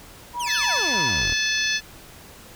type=tone with tremolo; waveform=sine; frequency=965 Hz; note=B5; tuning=40 cents flat; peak=-25 dBFS; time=0.33-1.24 s; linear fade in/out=50 ms; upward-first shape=square; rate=3.3 Hz; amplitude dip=65%
type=exponential sweep; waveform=20% pulse; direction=down; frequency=3450 to 30.87 Hz; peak=-23 dBFS; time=0.39-1.35 s; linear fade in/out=20 ms
type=harmonic tone; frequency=867 Hz; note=A5; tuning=26 cents flat; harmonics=2 / 3 / 4 / 5 / 6 / 7; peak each=-25 / -27 / -28 / -29 / -30 / -30 dBFS; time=0.46-1.81 s; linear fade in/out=50 ms
effects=pink hiss -45 dBFS RMS until 2.55 s